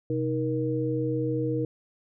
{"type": "tone cluster", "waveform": "sine", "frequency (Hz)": [128, 313.4, 473.2], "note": ["C3", "D#4", "A#4"], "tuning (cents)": [-38, 13, 26], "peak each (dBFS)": -29, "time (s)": [0.1, 1.65], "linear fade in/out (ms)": 2, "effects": []}